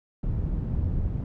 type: low-pass noise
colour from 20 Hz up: white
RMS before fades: -27 dBFS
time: 0.23-1.24 s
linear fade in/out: 2 ms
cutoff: 100 Hz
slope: 12 dB/octave
effects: none